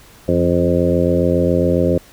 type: harmonic tone with a mistuned harmonic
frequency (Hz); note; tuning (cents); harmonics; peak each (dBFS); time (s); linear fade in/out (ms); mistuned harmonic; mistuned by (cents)
87.31; F2; 0; 1 / 2 / 3 / 4 / 5 / 6 / 7; -21 / -19 / -20 / -20 / -22 / -18 / -24; 0.28-1.98; 5; 2; -40
effects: pink hiss -45 dBFS RMS until 2.12 s